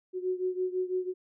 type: beating tone pair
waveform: sine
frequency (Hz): 366.4 / 372.4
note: F#4 / F#4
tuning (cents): -17 / +11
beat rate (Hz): 6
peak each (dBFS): -30 / -33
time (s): 0.13-1.14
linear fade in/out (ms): 50
effects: none